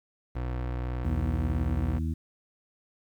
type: tone with pitch glide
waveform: 30% pulse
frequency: 61.74 to 62.39 Hz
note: B1 to B1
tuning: 0 to +18 cents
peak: -27 dBFS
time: 0.35-1.99 s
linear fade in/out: 10 ms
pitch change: +18 cents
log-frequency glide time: 1.24-1.85 s
type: harmonic tone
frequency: 80.4 Hz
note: E2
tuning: 43 cents flat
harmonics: 1 / 2 / 3 / 4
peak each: -28 / -35 / -35 / -41 dBFS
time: 1.04-2.14 s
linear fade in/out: 10 ms
effects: low-pass 2000 Hz 12 dB/octave + 10-bit